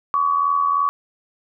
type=tone with amplitude modulation; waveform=sine; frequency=1131 Hz; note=C#6; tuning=34 cents sharp; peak=-13 dBFS; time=0.14-0.89 s; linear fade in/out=0 ms; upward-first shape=sine; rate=83 Hz; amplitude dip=60%; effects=none